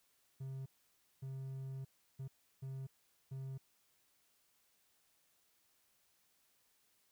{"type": "tone bursts at uneven times", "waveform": "triangle", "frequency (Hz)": 133.6, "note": "C3", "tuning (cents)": 36, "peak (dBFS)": -40, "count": 5, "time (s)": [[0.4, 0.66], [1.22, 1.85], [2.19, 2.28], [2.62, 2.87], [3.31, 3.58]], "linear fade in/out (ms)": 10, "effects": ["white hiss -75 dBFS RMS until 7.11 s"]}